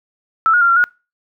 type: tone with pitch steps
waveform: sine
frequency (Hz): 1321 / 1439 / 1387 / 1371 / 1444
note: E6 / F#6 / F6 / F6 / F#6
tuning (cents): +3 / -49 / -12 / -32 / -43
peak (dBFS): -9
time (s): 0.46-0.84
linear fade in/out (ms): 0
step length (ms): 76
effects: noise-tail reverb RT60 0.3 s tail -25 dB re dry